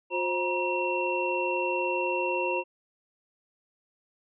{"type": "tone cluster", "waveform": "sine", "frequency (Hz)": [358.7, 529, 950, 2718], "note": ["F4", "C5", "A#5", "F7"], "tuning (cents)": [46, 19, 33, -48], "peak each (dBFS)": -31, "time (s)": [0.1, 2.64], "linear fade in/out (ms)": 50, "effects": []}